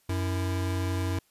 square tone pair together, 92.66 / 330 Hz, F#2 / E4, +3 / +2 cents, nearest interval octave + minor seventh, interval 2199 cents, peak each -28 / -36 dBFS, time 0.09-1.19 s, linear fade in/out 5 ms, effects white hiss -67 dBFS RMS until 1.3 s + resampled to 32000 Hz

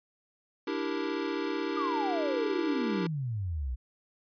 square chord, E half-diminished seventh, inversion third, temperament equal, 293.7 / 329.6 / 392 / 466.2 Hz, D4 / E4 / G4 / Bb4, 0 / 0 / 0 / 0 cents, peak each -36 / -36 / -36 / -39 dBFS, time 0.67-3.07 s, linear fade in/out 5 ms
sine exponential sweep, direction down, 1244.5 to 58.27 Hz, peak -30 dBFS, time 1.76-3.76 s, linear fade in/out 20 ms
effects resampled to 11025 Hz

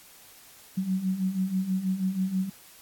sine beating tone pair, 184.1 / 190.3 Hz, F#3 / F#3, -8 / +49 cents, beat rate 6.2 Hz, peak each -31 / -26 dBFS, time 0.77-2.5 s, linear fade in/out 10 ms, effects white hiss -52 dBFS RMS until 2.81 s + AAC 64 kbps

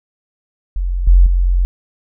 sine tone with level steps, 44.59 Hz, F1, 37 cents sharp, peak -15 / -4 / -10 dBFS, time 0.76-1.65 s, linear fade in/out 0 ms, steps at 1.07 / 1.26 s, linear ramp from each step 5 ms, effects none

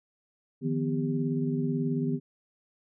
sine tone cluster, 153.4 / 171.7 / 249.1 / 396.1 Hz, D#3 / F3 / B3 / G4, -24 / -29 / +15 / +18 cents, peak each -30 / -35 / -29 / -35 dBFS, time 0.61-2.2 s, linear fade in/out 50 ms, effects none

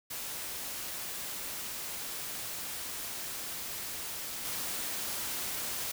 white noise with level steps, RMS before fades -39 / -36 dBFS, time 0.1-5.92 s, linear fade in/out 10 ms, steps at 4.45 s, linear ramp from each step 2 ms, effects none

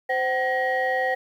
sine tone cluster, 518 / 759 / 1893 Hz, C5 / F#5 / A#6, -17 / +44 / +26 cents, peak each -24 dBFS, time 0.09-1.15 s, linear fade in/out 10 ms, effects tanh soft clip ceiling -16 dBFS + 9-bit

